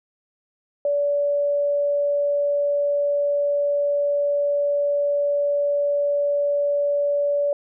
sine tone, 575 Hz, D5, 37 cents flat, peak -18 dBFS, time 0.85-7.53 s, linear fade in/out 2 ms, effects none

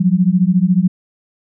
sine beating tone pair, 175.5 / 189.5 Hz, F3 / F#3, +9 / +42 cents, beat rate 14 Hz, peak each -13 dBFS, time 0-0.88 s, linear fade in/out 10 ms, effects none

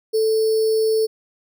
sine tone with sample-and-hold, 440 Hz, A4, in tune, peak -15 dBFS, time 0.13-1.07 s, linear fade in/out 20 ms, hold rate 4900 Hz, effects none

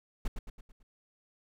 brown noise with echo, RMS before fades -29 dBFS, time 0.25-0.28 s, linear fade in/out 5 ms, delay 110 ms, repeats 5, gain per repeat -6 dB, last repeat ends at 0.83 s, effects none

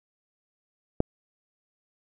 click, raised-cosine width 2 ms, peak -8 dBFS, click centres 1.004 s, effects none

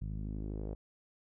sawtooth tone with low-pass filter sweep, 52.1 Hz, G#1, 6 cents sharp, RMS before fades -39 dBFS, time 0.01-0.75 s, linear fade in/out 10 ms, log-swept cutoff 150 to 540 Hz, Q 1.8, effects none

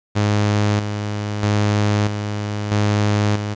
sawtooth tone with tremolo, 104.1 Hz, G#2, 5 cents sharp, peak -11 dBFS, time 0.15-3.55 s, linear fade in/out 20 ms, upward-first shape square, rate 0.78 Hz, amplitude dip 55%, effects resampled to 16000 Hz + 8-bit

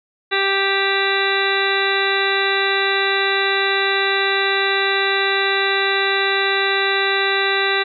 harmonic tone, 392 Hz, G4, in tune, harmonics 1 / 2 / 3 / 4 / 5 / 6 / 7 / 9 / 10, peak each -22 / -26 / -26 / -23 / -22 / -28 / -27 / -28 / -24 dBFS, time 0.31-7.84 s, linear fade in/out 20 ms, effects none

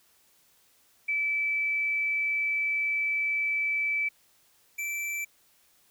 sine / square tone pair in turn, 2311 / 2331 Hz, D7 / D7, -28 / -14 cents, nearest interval unison, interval 14 cents, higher second, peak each -25 / -31 dBFS, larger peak first, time 1.08-4.09 / 4.78-5.25 s, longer first, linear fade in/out 10 ms, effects white hiss -64 dBFS RMS until 5.9 s

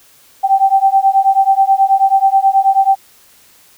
sine beating tone pair, 774 / 783.3 Hz, G5 / G5, -22 / -2 cents, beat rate 9.3 Hz, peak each -11 dBFS, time 0.43-2.96 s, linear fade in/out 20 ms, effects white hiss -47 dBFS RMS until 3.77 s

